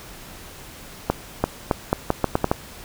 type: accelerating click train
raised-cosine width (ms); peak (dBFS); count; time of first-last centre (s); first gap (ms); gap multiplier
1; -3; 9; 1.1-2.515; 340; 0.8
effects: pink hiss -41 dBFS RMS until 2.84 s